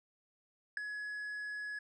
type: tone with ADSR envelope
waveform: triangle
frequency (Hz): 1687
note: G#6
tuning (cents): +27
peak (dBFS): -26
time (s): 0.77-1.79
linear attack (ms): 3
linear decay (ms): 4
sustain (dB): -11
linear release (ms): 6
effects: resampled to 22050 Hz